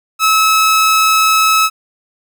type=tone; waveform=sawtooth; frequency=1295 Hz; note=E6; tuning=31 cents flat; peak=-5 dBFS; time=0.19-1.7 s; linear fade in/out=50 ms; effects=none